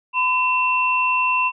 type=tone pair together; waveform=sine; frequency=1010.7 / 2700 Hz; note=B5 / E7; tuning=+40 / +41 cents; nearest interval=octave + perfect fourth; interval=1701 cents; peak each=-19 dBFS; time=0.13-1.52 s; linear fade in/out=50 ms; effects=none